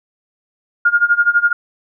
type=tone with tremolo; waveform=sine; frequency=1418 Hz; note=F6; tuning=26 cents sharp; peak=-7 dBFS; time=0.85-1.53 s; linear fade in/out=5 ms; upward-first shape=sine; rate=12 Hz; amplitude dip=90%; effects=none